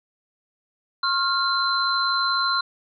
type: tone cluster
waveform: sine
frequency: 1079 / 1393 / 4078 Hz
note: C#6 / F6 / C8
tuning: -47 / -5 / -45 cents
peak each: -24 dBFS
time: 1.03-2.61 s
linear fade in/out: 5 ms
effects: none